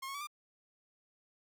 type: tone with pitch steps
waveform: sawtooth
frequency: 1072 / 1097 / 1146 / 1196 Hz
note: C6 / C#6 / D6 / D6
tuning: +42 / -18 / -43 / +31 cents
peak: -36 dBFS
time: 0.02-0.272 s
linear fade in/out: 10 ms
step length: 63 ms
effects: none